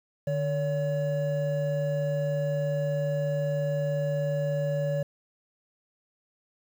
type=tone pair together; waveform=triangle; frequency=150 / 566.8 Hz; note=D3 / C#5; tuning=+37 / +38 cents; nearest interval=octave + major seventh; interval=2301 cents; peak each=-26 dBFS; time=0.27-5.03 s; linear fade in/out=5 ms; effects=9-bit